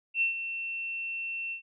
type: tone with ADSR envelope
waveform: sine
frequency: 2700 Hz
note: E7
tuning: 41 cents sharp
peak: -22 dBFS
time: 0.14-1.62 s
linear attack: 74 ms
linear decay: 120 ms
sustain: -10 dB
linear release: 100 ms
effects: none